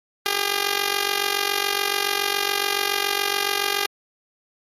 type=tone with amplitude modulation; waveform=5% pulse; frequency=403.5 Hz; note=G#4; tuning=50 cents flat; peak=-6 dBFS; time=0.26-3.86 s; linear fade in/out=0 ms; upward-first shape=sine; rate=47.1 Hz; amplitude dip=80%; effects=MP3 64 kbps